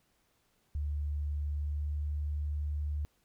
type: tone with pitch glide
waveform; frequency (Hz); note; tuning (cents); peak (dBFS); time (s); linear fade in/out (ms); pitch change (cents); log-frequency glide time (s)
sine; 73.42 to 74.02; D2 to D2; 0 to +14; -31; 0.75-3.05; 0; +14; 1.57-1.94
effects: pink hiss -73 dBFS RMS until 3.24 s